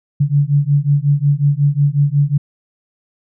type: beating tone pair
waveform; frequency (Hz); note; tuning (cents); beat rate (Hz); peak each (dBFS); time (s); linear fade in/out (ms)
sine; 140.9 / 146.4; C#3 / D3; +29 / -5; 5.5; -14; 0.2-2.38; 10
effects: none